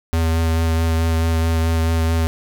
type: tone with vibrato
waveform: square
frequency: 81.8 Hz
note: E2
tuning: 13 cents flat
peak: -16 dBFS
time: 0.13-2.27 s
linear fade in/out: 0 ms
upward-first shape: sine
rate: 4.6 Hz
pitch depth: 15 cents each way
effects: none